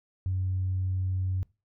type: tone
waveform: sine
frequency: 93.2 Hz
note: F#2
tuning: 13 cents sharp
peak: -25 dBFS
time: 0.26-1.43 s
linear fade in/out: 0 ms
effects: noise-tail reverb RT60 0.3 s tail -23 dB re dry + tanh soft clip ceiling -21 dBFS